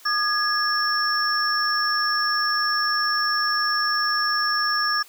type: tone cluster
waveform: sine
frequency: 1216 / 1673 / 5420 Hz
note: D#6 / G#6 / E8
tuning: -40 / +12 / +47 cents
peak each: -24 dBFS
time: 0.05-5.03 s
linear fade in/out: 10 ms
effects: white hiss -49 dBFS RMS until 5.08 s + high-pass 400 Hz 12 dB/octave